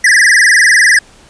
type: tone with vibrato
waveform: square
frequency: 1814 Hz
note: A#6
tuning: 48 cents flat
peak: -5 dBFS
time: 0.04-0.99 s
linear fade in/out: 5 ms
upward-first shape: sine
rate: 20 Hz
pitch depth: 190 cents each way
effects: pink hiss -42 dBFS RMS until 1.29 s + resampled to 22050 Hz